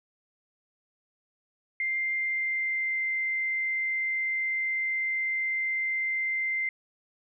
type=tone with pitch glide; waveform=sine; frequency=2098 to 2084 Hz; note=C7 to C7; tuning=+4 to -7 cents; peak=-26 dBFS; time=1.8-6.69 s; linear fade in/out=2 ms; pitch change=-11 cents; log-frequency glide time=2.12-3.04 s; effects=none